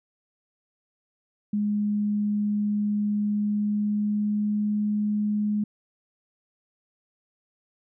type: tone with pitch glide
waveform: sine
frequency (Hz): 207.7 to 209.3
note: G#3 to G#3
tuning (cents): 0 to +14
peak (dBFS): -22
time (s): 1.53-5.64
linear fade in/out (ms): 5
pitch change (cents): +14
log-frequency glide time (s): 3.2-4.73
effects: none